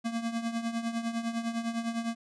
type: tone with tremolo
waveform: square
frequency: 230.5 Hz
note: A#3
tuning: 19 cents flat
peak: -28 dBFS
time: 0.04-2.15 s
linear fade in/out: 20 ms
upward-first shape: triangle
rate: 9.9 Hz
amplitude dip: 75%
effects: resampled to 22050 Hz